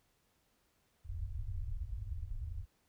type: low-pass noise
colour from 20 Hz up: pink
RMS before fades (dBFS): -40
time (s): 1.04-2.66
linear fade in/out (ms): 50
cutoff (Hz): 110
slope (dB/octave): 96
effects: pink hiss -75 dBFS RMS until 2.88 s